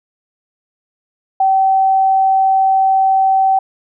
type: tone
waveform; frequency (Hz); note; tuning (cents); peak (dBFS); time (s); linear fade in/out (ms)
sine; 769; G5; -33; -9; 1.4-3.59; 5
effects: none